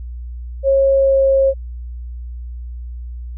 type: tone with pitch glide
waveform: sine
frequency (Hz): 544 to 540.2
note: C#5 to C#5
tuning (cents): -33 to -45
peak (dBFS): -10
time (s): 0.63-1.54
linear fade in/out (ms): 50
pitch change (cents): -12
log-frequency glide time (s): 0.94-1.22
effects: added 60 Hz sine -26 dBFS peak until 3.37 s